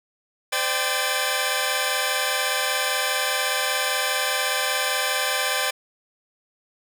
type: tone cluster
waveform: 10% pulse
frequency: 515 / 593 / 785 / 1723 Hz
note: C5 / D5 / G5 / A6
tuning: -28 / +17 / +2 / -37 cents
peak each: -19 dBFS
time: 0.52-5.71 s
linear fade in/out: 10 ms
effects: none